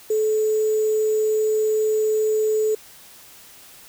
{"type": "tone with sample-and-hold", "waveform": "sine", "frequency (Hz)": 432.5, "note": "A4", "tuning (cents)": -30, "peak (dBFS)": -17, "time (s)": [0.1, 2.75], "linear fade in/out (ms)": 5, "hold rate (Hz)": 7350, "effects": ["white hiss -46 dBFS RMS until 3.88 s"]}